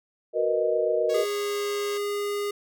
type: chord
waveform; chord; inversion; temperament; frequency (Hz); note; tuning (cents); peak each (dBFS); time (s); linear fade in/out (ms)
sine; B major seventh; second; equal; 370 / 466.2 / 493.9 / 622.3; F#4 / A#4 / B4 / D#5; 0 / 0 / 0 / 0; -30 / -25 / -30 / -25; 0.33-1.26; 50
type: tone with pitch glide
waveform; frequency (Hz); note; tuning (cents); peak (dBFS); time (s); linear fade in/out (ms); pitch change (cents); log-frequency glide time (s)
5% pulse; 554.4 to 543.6; C#5 to C#5; 0 to -34; -26; 1.09-1.98; 10; -34; 1.21-1.66
type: tone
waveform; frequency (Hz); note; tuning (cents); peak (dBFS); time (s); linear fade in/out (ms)
square; 409.2; G#4; -26; -27; 1.14-2.51; 5
effects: none